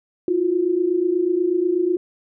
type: tone pair together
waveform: sine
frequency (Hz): 332.2 / 360.4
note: E4 / F#4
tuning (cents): +13 / -45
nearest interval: minor second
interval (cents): 142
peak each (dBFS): -22 / -18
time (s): 0.28-1.97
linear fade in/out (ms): 2
effects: none